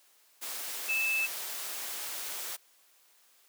sine tone in noise, 2625 Hz, E7, 8 cents flat, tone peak -27 dBFS, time 0.88-1.27 s, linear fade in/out 20 ms, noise white, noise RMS -38 dBFS, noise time 0.41-2.57 s, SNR +8 dB, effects white hiss -64 dBFS RMS until 3.48 s + high-pass 400 Hz 12 dB/octave

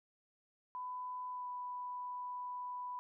sine tone with pitch glide, 1000 to 990.8 Hz, B5 to B5, +21 to +5 cents, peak -40 dBFS, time 0.75-2.99 s, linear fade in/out 0 ms, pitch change -16 cents, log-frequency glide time 1.3-1.47 s, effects none

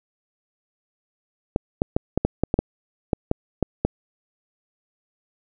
clicks, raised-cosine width 2 ms, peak -5 dBFS, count 12, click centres 1.561 / 1.819 / 1.965 / 2.176 / 2.25 / 2.436 / 2.541 / 2.59 / 3.132 / 3.314 / 3.627 / 3.85 s, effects none

